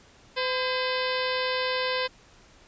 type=harmonic tone with a mistuned harmonic; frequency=510 Hz; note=C5; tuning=44 cents flat; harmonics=1 / 2 / 3 / 4 / 5 / 6 / 7 / 8 / 9 / 10; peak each=-29 / -32 / -34 / -35 / -36 / -37 / -37 / -38 / -39 / -39 dBFS; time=0.36-2.08 s; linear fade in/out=20 ms; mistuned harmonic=3; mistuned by=+73 cents; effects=pink hiss -55 dBFS RMS until 2.67 s + resampled to 16000 Hz